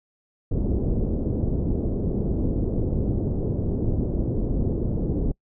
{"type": "low-pass noise", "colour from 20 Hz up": "pink", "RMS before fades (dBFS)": -24, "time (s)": [0.51, 5.32], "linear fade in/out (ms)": 5, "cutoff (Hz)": 440, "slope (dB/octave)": 24, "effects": ["noise-tail reverb RT60 0.1 s tail -24 dB re dry"]}